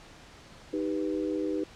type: chord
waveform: sine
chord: Eb augmented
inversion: none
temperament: equal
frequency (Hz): 311.1 / 392 / 493.9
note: Eb4 / G4 / B4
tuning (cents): 0 / 0 / 0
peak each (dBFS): -30 / -33 / -35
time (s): 0.73-1.64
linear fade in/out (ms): 5
effects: pink hiss -51 dBFS RMS until 1.75 s + low-pass 6000 Hz 12 dB/octave

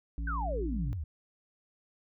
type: harmonic tone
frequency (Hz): 56.4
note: A1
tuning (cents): +44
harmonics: 1 / 3 / 5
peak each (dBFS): -32 / -45 / -46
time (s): 0.18-0.93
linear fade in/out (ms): 0
type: exponential sweep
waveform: sine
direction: down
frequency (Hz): 1592 to 68.4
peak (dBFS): -33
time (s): 0.27-1.04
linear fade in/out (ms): 5
effects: none

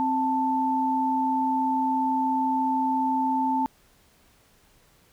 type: tone pair together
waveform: sine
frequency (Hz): 262.7 / 883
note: C4 / A5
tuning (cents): +7 / +6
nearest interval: octave + major sixth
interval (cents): 2099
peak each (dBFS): -26 / -23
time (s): 0-3.66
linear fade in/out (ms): 0
effects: pink hiss -60 dBFS RMS until 5.12 s

